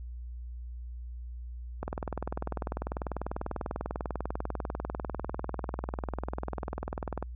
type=click train; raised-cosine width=1 ms; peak=-19 dBFS; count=110; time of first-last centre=1.83-7.226 s; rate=20.2 Hz; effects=added 60 Hz sine -38 dBFS peak until 7.35 s